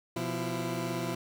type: tone cluster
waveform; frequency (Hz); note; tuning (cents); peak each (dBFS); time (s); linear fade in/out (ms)
20% pulse; 124.2 / 174.9 / 333.7; B2 / F3 / E4; +10 / +3 / +21; -31; 0.16-1.15; 5
effects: none